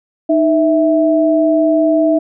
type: tone pair together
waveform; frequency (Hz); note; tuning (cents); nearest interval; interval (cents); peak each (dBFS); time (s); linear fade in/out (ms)
sine; 310 / 655.2; D#4 / E5; -6 / -11; octave + minor second; 1295; -12; 0.29-2.19; 10
effects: none